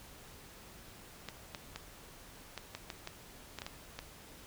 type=clicks; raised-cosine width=0.2 ms; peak=-23 dBFS; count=11; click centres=1.287 / 1.548 / 1.76 / 2.577 / 2.75 / 2.902 / 3.074 / 3.587 / 3.619 / 3.665 / 3.99 s; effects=pink hiss -54 dBFS RMS until 4.46 s